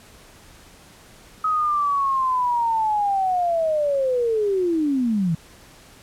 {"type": "linear sweep", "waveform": "sine", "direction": "down", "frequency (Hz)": [1274, 155.56], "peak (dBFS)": -18, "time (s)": [1.44, 5.35], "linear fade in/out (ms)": 5, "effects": ["pink hiss -48 dBFS RMS until 6.02 s", "low-pass 12000 Hz 12 dB/octave"]}